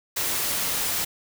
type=noise; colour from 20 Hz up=white; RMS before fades=-26 dBFS; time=0.16-1.05 s; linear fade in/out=10 ms; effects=none